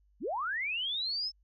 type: linear sweep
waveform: sine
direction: up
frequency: 160 to 5320 Hz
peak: -31 dBFS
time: 0.2-1.32 s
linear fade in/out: 50 ms
effects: added 50 Hz sine -64 dBFS peak until 1.43 s